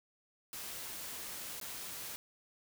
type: noise with dropouts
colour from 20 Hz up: white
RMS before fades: -44 dBFS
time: 0.53-2.16 s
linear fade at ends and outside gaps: 0 ms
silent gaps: 1.6-1.613 s
effects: none